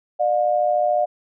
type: tone pair together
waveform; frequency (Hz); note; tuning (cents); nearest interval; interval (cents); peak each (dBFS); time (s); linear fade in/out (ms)
sine; 601.2 / 715; D5 / F5; +40 / +41; minor third; 301; -19; 0.19-1.06; 20
effects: none